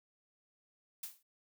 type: noise with exponential decay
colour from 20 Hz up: blue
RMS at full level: -39 dBFS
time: 1.03-1.23 s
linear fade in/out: 5 ms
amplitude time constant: 42 ms
effects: noise-tail reverb RT60 0.1 s tail -26 dB re dry